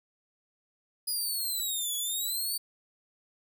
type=exponential two-way sweep; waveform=10% pulse; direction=down then up; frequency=4983 to 3368 to 4601 Hz; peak=-23 dBFS; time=1.07-2.58 s; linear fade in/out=10 ms; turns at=1.96 s; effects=none